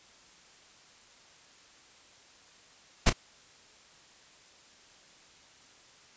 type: noise with echo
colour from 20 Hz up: pink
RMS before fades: -20 dBFS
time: 3.06-3.1 s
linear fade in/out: 10 ms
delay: 31 ms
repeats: 1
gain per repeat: -12 dB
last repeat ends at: 3.131 s
effects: white hiss -57 dBFS RMS until 6.16 s + resampled to 16000 Hz